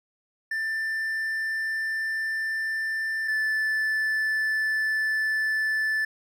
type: tone pair in turn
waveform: triangle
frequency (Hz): 1778 / 1751.5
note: A6 / A6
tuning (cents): +18 / -8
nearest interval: unison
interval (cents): 26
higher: first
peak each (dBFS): -24 / -21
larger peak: second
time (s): 0.51-3.28 / 3.28-6.05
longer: neither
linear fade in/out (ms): 5
effects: none